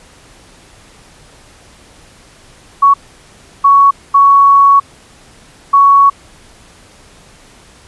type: tone bursts at uneven times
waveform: sine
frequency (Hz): 1116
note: C#6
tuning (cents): +11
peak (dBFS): -3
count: 4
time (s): 2.82-2.94 / 3.64-3.91 / 4.14-4.8 / 5.73-6.1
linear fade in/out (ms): 10
effects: pink hiss -42 dBFS RMS until 7.87 s + resampled to 24000 Hz